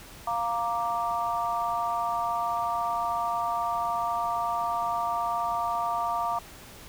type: chord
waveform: sine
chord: Bb major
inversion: second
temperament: equal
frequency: 698.5 / 932.3 / 1174.7 Hz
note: F5 / Bb5 / D6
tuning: 0 / 0 / 0 cents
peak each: -30 dBFS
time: 0.27-6.39 s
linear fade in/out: 5 ms
effects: pink hiss -47 dBFS RMS until 6.88 s